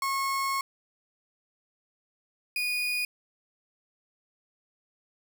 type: tone pair in turn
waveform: 35% pulse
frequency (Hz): 1090 / 2463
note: C#6 / D#7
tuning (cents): -29 / -18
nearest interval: octave + major second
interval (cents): 1411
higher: second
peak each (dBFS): -25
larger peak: neither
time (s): 0.02-0.61 / 2.56-3.05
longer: first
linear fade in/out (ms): 2
effects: none